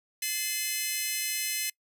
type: tone cluster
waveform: 10% pulse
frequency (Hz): 1741 / 2071 / 2568 / 2991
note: A6 / C7 / E7 / F#7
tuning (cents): -19 / -18 / -46 / +18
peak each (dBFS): -31 / -23 / -26 / -28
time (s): 0.22-1.7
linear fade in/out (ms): 5
effects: noise-tail reverb RT60 0.1 s tail -25 dB re dry